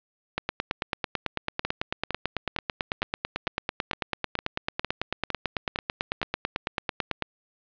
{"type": "two click trains", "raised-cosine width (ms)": 0.3, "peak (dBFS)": [-11, -10], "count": [11, 63], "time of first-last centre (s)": [[1.65, 6.216], [0.38, 7.223]], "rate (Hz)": [2.19, 9.06], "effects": ["resampled to 11025 Hz", "7-bit"]}